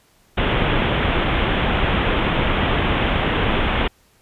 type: low-pass noise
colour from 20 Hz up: pink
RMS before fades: -19 dBFS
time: 0.37-3.88 s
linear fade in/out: 10 ms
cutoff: 3500 Hz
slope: 96 dB/octave
effects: pink hiss -57 dBFS RMS until 4.21 s + resampled to 32000 Hz